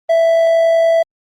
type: tone with amplitude modulation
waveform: triangle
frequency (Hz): 661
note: E5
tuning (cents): +5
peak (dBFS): -6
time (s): 0.09-1.03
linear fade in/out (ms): 10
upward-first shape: sine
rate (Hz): 50.6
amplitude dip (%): 25
effects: Opus 24 kbps